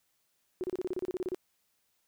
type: tone bursts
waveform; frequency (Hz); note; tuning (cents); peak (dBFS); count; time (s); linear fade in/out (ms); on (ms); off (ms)
sine; 365.8; F#4; -20; -30; 13; 0.61-1.346; 0; 28; 31
effects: white hiss -75 dBFS RMS until 2.07 s